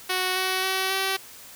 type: tone with pitch steps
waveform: 5% pulse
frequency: 370 / 374.7 / 379.5 / 384.4 Hz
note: F#4 / F#4 / F#4 / G4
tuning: 0 / +22 / +44 / -34 cents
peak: -12 dBFS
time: 0.09-1.17 s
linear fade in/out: 10 ms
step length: 270 ms
effects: white hiss -45 dBFS RMS until 1.55 s